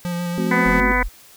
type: tone with vibrato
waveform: square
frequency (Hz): 174.61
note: F3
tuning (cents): 0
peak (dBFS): -23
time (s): 0.05-0.8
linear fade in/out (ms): 0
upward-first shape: square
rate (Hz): 7.1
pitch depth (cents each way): 14
type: chord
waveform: sine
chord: F# diminished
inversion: first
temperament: equal with one note detuned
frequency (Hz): 216.1 / 261.6 / 370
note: A3 / C4 / F#4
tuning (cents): -31 / 0 / 0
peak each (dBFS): -23 / -25 / -26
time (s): 0.38-0.92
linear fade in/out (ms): 0
type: harmonic tone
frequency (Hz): 249.6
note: B3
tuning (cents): +19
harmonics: 1 / 2 / 3 / 4 / 5 / 6 / 7 / 8 / 9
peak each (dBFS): -26 / -26 / -29 / -22 / -32 / -25 / -27 / -21 / -28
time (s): 0.51-1.03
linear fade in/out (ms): 5
type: linear two-way sweep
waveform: sine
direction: up then down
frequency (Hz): 39.63 to 49.88 to 39.72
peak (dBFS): -22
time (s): 0.65-1.09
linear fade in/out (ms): 20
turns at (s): 0.97
effects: white hiss -47 dBFS RMS until 1.36 s